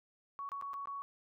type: tone with dropouts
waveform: sine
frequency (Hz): 1118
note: C#6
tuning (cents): +14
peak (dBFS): -39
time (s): 0.39-1.02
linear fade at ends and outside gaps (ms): 0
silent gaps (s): 0.49-0.518 / 0.613-0.623 / 0.734-0.74 / 0.856-0.873
effects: none